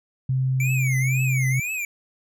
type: tone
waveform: sine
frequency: 130.81 Hz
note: C3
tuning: in tune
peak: -19 dBFS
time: 0.29-1.6 s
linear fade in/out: 5 ms
type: tone with vibrato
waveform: square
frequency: 2296 Hz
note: D7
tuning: 40 cents flat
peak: -26 dBFS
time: 0.6-1.85 s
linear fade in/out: 2 ms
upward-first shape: triangle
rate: 2 Hz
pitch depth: 240 cents each way
effects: none